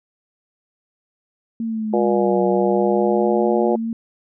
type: linear two-way sweep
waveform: sine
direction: down then up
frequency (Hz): 229.2 to 189.9 to 229.2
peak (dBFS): -21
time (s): 1.6-3.93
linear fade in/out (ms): 2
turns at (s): 2.42
type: harmonic tone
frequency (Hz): 119.7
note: A#2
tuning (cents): +46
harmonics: 3 / 4 / 5 / 6 / 7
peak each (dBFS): -19 / -21 / -23 / -25 / -26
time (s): 1.93-3.76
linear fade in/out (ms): 5
effects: none